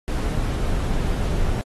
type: noise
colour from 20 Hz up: brown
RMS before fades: -22 dBFS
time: 0.08-1.61 s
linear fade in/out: 0 ms
effects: AAC 32 kbps